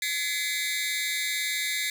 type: tone cluster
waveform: sawtooth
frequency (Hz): 1707 / 2042 / 2210 / 2308 / 3712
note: G#6 / C7 / C#7 / D7 / A#7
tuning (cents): +47 / -43 / -6 / -31 / -8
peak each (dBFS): -33 / -27 / -34 / -33 / -29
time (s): 0.02-1.9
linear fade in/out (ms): 2
effects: none